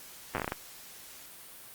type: slowing click train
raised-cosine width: 0.5 ms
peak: -16 dBFS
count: 9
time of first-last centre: 0.35-0.521 s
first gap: 8 ms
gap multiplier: 1.27
effects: white hiss -49 dBFS RMS until 1.74 s + Opus 48 kbps